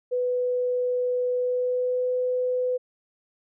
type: tone with pitch glide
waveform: sine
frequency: 496.5 to 502 Hz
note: B4 to B4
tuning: +9 to +28 cents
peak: -22 dBFS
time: 0.11-2.78 s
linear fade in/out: 20 ms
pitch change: +19 cents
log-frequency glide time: 1.33-2.12 s
effects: none